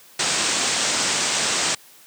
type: low-pass noise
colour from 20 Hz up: white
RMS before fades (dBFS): -22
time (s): 0.19-1.75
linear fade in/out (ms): 5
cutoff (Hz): 8600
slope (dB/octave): 96
effects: white hiss -49 dBFS RMS until 2.06 s + high-pass 150 Hz 12 dB/octave